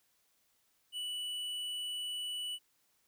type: tone with tanh clipping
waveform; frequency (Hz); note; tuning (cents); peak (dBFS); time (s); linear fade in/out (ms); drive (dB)
sine; 2960; F#7; 0; -38; 0.92-2.59; 50; 10
effects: white hiss -74 dBFS RMS until 3.07 s